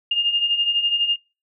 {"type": "beating tone pair", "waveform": "sine", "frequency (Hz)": [2815, 2827], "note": ["F7", "F7"], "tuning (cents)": [13, 20], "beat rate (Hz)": 12, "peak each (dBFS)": [-24, -19], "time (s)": [0.11, 1.16], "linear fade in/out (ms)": 5, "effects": ["noise-tail reverb RT60 0.3 s tail -23 dB re dry"]}